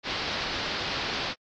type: low-pass noise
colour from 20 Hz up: white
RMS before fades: -32 dBFS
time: 0.03-1.35 s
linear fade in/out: 50 ms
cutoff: 4900 Hz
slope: 48 dB/octave
effects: AAC 48 kbps